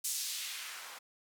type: noise with band-pass filter sweep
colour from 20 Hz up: blue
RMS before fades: -40 dBFS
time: 0.04-0.99 s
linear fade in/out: 10 ms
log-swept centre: 7300 to 840 Hz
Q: 1.1
effects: none